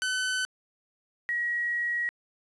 sawtooth / sine tone pair in turn, 1513 / 1906.3 Hz, F#6 / A#6, +38 / +38 cents, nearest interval major third, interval 400 cents, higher second, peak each -23 / -26 dBFS, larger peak first, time 0.02-0.45 / 1.29-2.09 s, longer second, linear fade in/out 0 ms, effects resampled to 24000 Hz + 10-bit

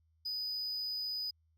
triangle tone, 4978 Hz, D#8, in tune, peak -34 dBFS, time 0.25-1.31 s, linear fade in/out 10 ms, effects added 80 Hz sine -69 dBFS peak until 1.57 s

